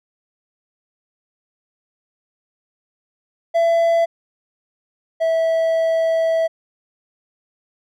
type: tone pair in turn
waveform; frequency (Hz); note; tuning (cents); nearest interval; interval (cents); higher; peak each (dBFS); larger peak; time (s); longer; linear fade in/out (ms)
triangle; 670 / 653.6; E5 / E5; +28 / -15; unison; 43; first; -11 / -13; first; 3.54-4.06 / 5.2-6.48; second; 20
effects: none